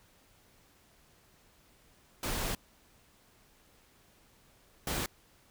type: noise bursts at uneven times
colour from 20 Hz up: pink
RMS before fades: -34 dBFS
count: 2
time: 2.23-2.55 / 4.87-5.06 s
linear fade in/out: 2 ms
effects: pink hiss -64 dBFS RMS until 5.5 s